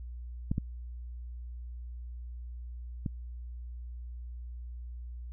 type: clicks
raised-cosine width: 5 ms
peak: -16 / -17 / -19 dBFS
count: 3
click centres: 0.515 / 0.581 / 3.062 s
effects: added 60 Hz sine -39 dBFS peak until 5.32 s